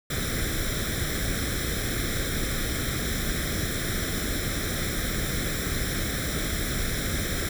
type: noise with comb filter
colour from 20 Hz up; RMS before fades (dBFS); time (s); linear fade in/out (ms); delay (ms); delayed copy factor
pink; -28; 0.1-7.49; 5; 0.54; +0.85
effects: none

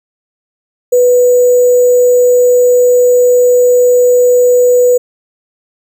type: tone with sample-and-hold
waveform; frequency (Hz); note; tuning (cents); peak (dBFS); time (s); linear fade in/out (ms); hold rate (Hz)
sine; 493.9; B4; 0; -4; 0.92-4.98; 10; 7350
effects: none

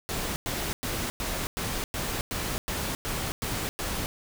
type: noise bursts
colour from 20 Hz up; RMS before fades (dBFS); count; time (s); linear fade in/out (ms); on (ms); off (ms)
pink; -31; 11; 0.09-4.06; 0; 270; 100
effects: none

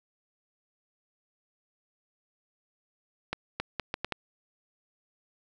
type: accelerating click train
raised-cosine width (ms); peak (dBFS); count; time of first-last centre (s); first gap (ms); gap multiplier
0.3; -14; 6; 3.33-4.123; 270; 0.73
effects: none

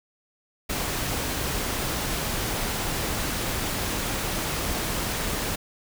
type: noise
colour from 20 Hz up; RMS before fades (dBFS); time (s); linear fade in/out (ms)
pink; -28; 0.69-5.56; 10
effects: none

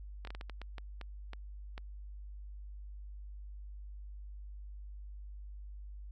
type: slowing click train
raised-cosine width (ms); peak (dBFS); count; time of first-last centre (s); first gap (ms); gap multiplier
0.3; -29; 11; 0.25-1.779; 23; 1.39
effects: added 50 Hz sine -44 dBFS peak until 6.11 s

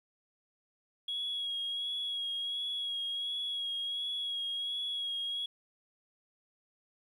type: tone with vibrato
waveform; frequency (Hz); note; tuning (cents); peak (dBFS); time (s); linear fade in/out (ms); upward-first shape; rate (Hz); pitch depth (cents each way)
sine; 3319; G#7; -2; -32; 1.08-5.46; 5; sine; 1.4; 26
effects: tanh soft clip ceiling -29 dBFS + 11-bit

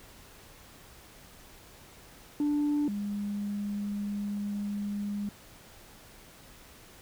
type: tone pair in turn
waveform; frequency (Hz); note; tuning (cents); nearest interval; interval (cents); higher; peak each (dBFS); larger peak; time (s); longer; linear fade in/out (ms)
sine; 293.7 / 204.2; D4 / G#3; 0 / -29; tritone; 629; first; -23 / -30; first; 2.4-2.88 / 2.88-5.29; second; 2
effects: tanh soft clip ceiling -23 dBFS + pink hiss -53 dBFS RMS until 7.01 s

